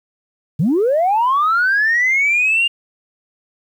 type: linear sweep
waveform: sine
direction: up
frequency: 129.7 to 2825 Hz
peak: -11 dBFS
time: 0.59-2.68 s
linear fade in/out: 10 ms
effects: tanh soft clip ceiling -9 dBFS + 8-bit